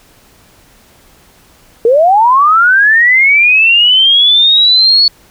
sine linear sweep, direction up, 440 to 4435 Hz, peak -4 dBFS, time 1.85-5.08 s, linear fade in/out 2 ms, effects pink hiss -45 dBFS RMS until 5.3 s

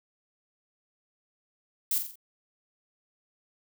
violet noise with echo, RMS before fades -27 dBFS, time 1.91-1.98 s, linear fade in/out 2 ms, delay 44 ms, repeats 4, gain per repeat -6 dB, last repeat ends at 2.156 s, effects none

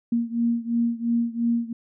sine beating tone pair, 233.1 / 236 Hz, A#3 / A#3, 0 / +22 cents, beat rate 2.9 Hz, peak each -23 / -25 dBFS, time 0.12-1.73 s, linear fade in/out 5 ms, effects none

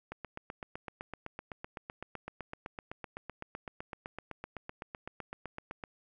click train, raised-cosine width 0.5 ms, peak -25 dBFS, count 46, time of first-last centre 0.12-5.838 s, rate 7.87 Hz, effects none

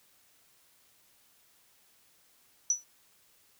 sine tone with exponential decay, 5920 Hz, F#8, in tune, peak -20 dBFS, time 2.7-2.84 s, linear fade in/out 2 ms, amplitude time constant 29 ms, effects white hiss -65 dBFS RMS until 3.59 s

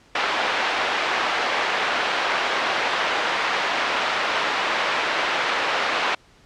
pink band-pass noise, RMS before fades -23 dBFS, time 0.15-6.15 s, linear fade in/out 5 ms, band 710 to 3000 Hz, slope 12 dB/octave, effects pink hiss -54 dBFS RMS until 6.45 s + low-pass 6000 Hz 12 dB/octave

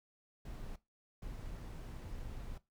brown noise bursts at uneven times, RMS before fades -45 dBFS, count 2, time 0.45-0.76 / 1.22-2.58 s, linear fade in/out 5 ms, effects noise-tail reverb RT60 0.2 s tail -17 dB re dry

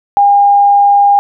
sine tone, 808 Hz, G#5, 48 cents flat, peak -4 dBFS, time 0.17-1.19 s, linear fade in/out 0 ms, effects none

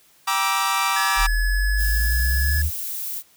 sawtooth chord, E half-diminished seventh, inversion first, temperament equal with one note detuned, 784 / 951.4 / 1174.7 / 1318.5 Hz, G5 / Bb5 / D6 / E6, 0 / +35 / 0 / 0 cents, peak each -24 / -21 / -19 / -23 dBFS, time 0.27-1.27 s, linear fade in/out 10 ms
square tone, 1700 Hz, G#6, 40 cents sharp, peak -25 dBFS, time 0.96-2.62 s, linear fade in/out 5 ms
sine exponential sweep, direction up, 37.2 to 78.2 Hz, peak -18 dBFS, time 1.16-2.71 s, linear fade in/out 50 ms
violet noise, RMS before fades -29 dBFS, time 1.76-3.23 s, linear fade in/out 50 ms
effects white hiss -56 dBFS RMS until 3.36 s

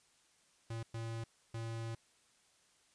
square tone bursts at uneven times, 114.2 Hz, A#2, 35 cents flat, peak -40 dBFS, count 3, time 0.7-0.83 / 0.94-1.24 / 1.54-1.95 s, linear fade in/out 5 ms, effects white hiss -70 dBFS RMS until 2.94 s + resampled to 22050 Hz

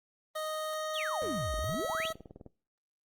25% pulse tone with pitch glide, 622.3 to 643.9 Hz, D#5 to E5, 0 to -41 cents, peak -30 dBFS, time 0.35-2.13 s, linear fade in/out 10 ms, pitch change +59 cents, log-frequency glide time 1.6-1.81 s
sine exponential two-way sweep, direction down then up, 3951 to 46.25 to 3951 Hz, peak -34 dBFS, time 0.94-2.09 s, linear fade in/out 20 ms, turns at 1.57 s
15% pulse tone with exponential decay, 98.1 Hz, G2, 2 cents sharp, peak -37 dBFS, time 1.22-2.1 s, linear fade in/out 0 ms, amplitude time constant 190 ms
click train, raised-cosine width 2 ms, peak -34 dBFS, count 19, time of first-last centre 1.54-2.463 s, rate 19.5 Hz
effects noise-tail reverb RT60 0.4 s tail -23 dB re dry + Opus 24 kbps

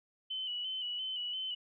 sine tone with vibrato, 3000 Hz, F#7, 23 cents sharp, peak -35 dBFS, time 0.3-1.55 s, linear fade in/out 10 ms, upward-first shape square, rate 2.9 Hz, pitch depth 34 cents each way, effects none

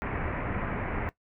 pink low-pass noise, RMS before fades -32 dBFS, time 0.02-1.09 s, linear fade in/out 0 ms, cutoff 2300 Hz, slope 48 dB/octave, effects noise-tail reverb RT60 0.1 s tail -17 dB re dry

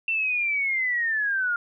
sine linear sweep, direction down, 2700 to 1396.9 Hz, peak -22 dBFS, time 0.08-1.56 s, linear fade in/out 2 ms, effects none

